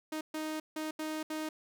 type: tone bursts at uneven times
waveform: sawtooth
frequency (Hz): 311.1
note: D#4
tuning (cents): 0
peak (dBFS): -31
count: 5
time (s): 0.12-0.21 / 0.34-0.6 / 0.76-0.91 / 0.99-1.23 / 1.3-1.49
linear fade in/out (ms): 5
effects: none